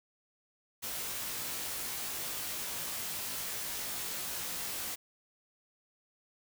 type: noise with comb filter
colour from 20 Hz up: white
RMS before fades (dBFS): -38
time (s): 0.82-4.96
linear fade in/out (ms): 20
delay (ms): 18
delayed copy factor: +1
effects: none